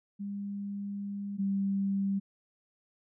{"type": "tone pair in turn", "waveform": "sine", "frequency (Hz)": [201, 196.64], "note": ["G3", "G3"], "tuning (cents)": [44, 6], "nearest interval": "unison", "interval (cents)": 38, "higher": "first", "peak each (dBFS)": [-34, -27], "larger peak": "second", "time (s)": [[0.19, 1.38], [1.38, 2.2]], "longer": "first", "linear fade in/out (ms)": 20, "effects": []}